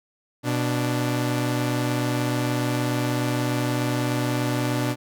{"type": "tone pair together", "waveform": "sawtooth", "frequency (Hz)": [123.47, 293.7], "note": ["B2", "D4"], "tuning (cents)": [0, 0], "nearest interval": "octave + minor third", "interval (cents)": 1500, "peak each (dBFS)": [-20, -22], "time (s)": [0.43, 4.96], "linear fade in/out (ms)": 50, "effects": []}